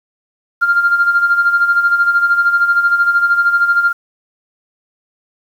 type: tone with tremolo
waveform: sine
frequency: 1396.9 Hz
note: F6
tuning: in tune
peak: -6 dBFS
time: 0.61-3.93 s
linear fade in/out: 20 ms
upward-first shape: sine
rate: 13 Hz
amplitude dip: 65%
effects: tanh soft clip ceiling -3 dBFS + 7-bit